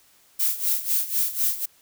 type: noise with tremolo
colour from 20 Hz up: violet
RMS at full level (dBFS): -21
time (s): 0.39-1.66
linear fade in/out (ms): 10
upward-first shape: sine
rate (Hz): 4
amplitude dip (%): 80
effects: white hiss -58 dBFS RMS until 1.81 s